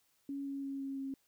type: tone with pitch steps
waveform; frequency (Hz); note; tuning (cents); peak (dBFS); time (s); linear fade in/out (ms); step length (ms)
sine; 278.6 / 276.5 / 274.4 / 272.4 / 270.4; C#4 / C#4 / C#4 / C#4 / C#4; +9 / -4 / -17 / -30 / -43; -37; 0.29-1.14; 2; 170
effects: white hiss -74 dBFS RMS until 1.27 s